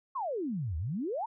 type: exponential two-way sweep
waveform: sine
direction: down then up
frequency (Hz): 1137 to 73.42 to 965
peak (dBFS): -31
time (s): 0.15-1.26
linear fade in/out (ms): 10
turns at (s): 0.77
effects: none